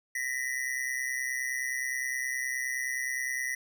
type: ring-modulated tone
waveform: square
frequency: 1932 Hz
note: B6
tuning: 39 cents flat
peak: -28 dBFS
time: 0.15-3.55 s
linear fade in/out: 5 ms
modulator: 64.8 Hz
effects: none